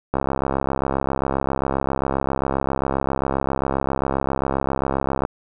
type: click train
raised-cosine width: 1 ms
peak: -7 dBFS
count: 346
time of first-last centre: 0.14-5.251 s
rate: 67.5 Hz
effects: none